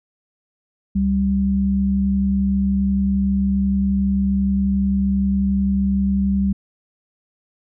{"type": "tone pair together", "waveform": "sine", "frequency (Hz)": [69.3, 196], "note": ["C#2", "G3"], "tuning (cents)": [0, 0], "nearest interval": "octave + tritone", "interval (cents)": 1800, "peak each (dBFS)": [-23, -16], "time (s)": [0.95, 6.53], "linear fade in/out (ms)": 10, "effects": []}